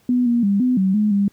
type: tone with pitch steps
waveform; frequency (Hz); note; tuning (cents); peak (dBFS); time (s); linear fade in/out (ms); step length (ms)
sine; 247.5 / 237.6 / 199.7 / 251.7 / 190.2 / 211.1 / 200.3; B3 / A#3 / G3 / B3 / F#3 / G#3 / G3; +4 / +33 / +32 / +33 / +48 / +29 / +38; -14; 0.09-1.28; 2; 170
effects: pink hiss -58 dBFS RMS until 1.32 s + high-pass 60 Hz 12 dB/octave